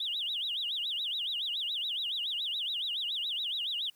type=tone with vibrato; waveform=triangle; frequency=3322 Hz; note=G#7; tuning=in tune; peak=-28 dBFS; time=0-3.9 s; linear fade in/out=5 ms; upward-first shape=sine; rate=7.1 Hz; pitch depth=290 cents each way; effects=tanh soft clip ceiling -29 dBFS + white hiss -66 dBFS RMS until 3.95 s